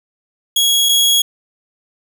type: tone pair in turn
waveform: sawtooth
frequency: 3322 / 3322 Hz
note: G#7 / G#7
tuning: 0 / 0 cents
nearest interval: unison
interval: 0 cents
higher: neither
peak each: -8 / -7 dBFS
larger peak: second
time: 0.56-0.89 / 0.89-1.22 s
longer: neither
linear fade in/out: 5 ms
effects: none